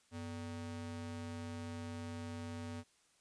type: ring-modulated tone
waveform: square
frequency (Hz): 170.3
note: F3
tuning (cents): -43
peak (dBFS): -40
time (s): 0.11-2.84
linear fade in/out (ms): 50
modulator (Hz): 74.5
effects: white hiss -71 dBFS RMS until 3.2 s + resampled to 22050 Hz